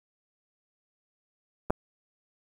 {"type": "clicks", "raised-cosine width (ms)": 1, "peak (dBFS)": [-22, -9], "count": 2, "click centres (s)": [1.7, 1.705], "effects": ["8-bit"]}